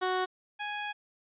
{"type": "tone pair in turn", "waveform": "15% pulse", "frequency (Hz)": [370, 830.6], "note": ["F#4", "G#5"], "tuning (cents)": [0, 0], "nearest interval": "octave + major second", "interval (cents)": 1400, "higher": "second", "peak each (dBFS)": [-21, -27], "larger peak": "first", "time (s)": [[0.01, 0.26], [0.59, 0.93]], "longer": "second", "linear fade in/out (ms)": 20, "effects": ["resampled to 8000 Hz"]}